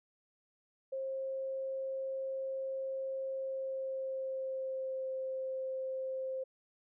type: tone with pitch glide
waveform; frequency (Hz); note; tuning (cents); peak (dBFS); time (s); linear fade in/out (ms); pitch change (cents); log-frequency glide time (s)
sine; 533 to 525.1; C5 to C5; +32 to +6; -35; 0.92-6.44; 10; -26; 3.36-5.14
effects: none